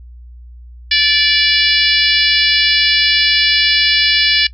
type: harmonic tone with a mistuned harmonic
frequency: 582 Hz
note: D5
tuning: 16 cents flat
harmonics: 3 / 4 / 5 / 6 / 7 / 8 / 9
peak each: -18 / -18 / -18 / -18 / -18 / -18 / -18 dBFS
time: 0.91-4.47 s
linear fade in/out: 5 ms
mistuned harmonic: 6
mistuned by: -22 cents
effects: noise-tail reverb RT60 0.1 s tail -19 dB re dry + added 60 Hz sine -33 dBFS peak until 4.53 s